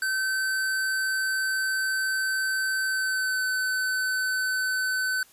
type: tone with pitch glide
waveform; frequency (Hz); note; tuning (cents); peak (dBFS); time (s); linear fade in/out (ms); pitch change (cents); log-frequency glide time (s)
square; 1539 to 1517.8; G6 to F#6; -32 to +44; -25; 0.02-5.23; 2; -24; 2.85-3.44
effects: white hiss -56 dBFS RMS until 5.32 s + resampled to 32000 Hz